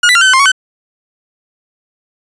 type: tone with pitch steps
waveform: 30% pulse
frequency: 1437 / 1982 / 1388 / 1534 / 1517 / 1055 / 1118 / 1523 Hz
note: F6 / B6 / F6 / G6 / F#6 / C6 / C#6 / F#6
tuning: +49 / +6 / -11 / -38 / +43 / +14 / +14 / +50 cents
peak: -3 dBFS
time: 0.03-0.518 s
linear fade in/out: 5 ms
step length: 61 ms
effects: resampled to 22050 Hz